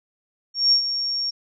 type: tone with ADSR envelope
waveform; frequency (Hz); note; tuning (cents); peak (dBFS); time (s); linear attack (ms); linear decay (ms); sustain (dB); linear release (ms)
sine; 5530; F8; -18; -12; 0.54-1.31; 180; 93; -10; 15
effects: none